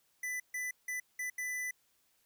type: tone bursts at uneven times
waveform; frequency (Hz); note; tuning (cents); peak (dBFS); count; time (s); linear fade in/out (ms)
square; 1995; B6; +17; -36; 5; 0.23-0.4 / 0.54-0.71 / 0.88-1 / 1.19-1.3 / 1.38-1.71; 5
effects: white hiss -73 dBFS RMS until 2.25 s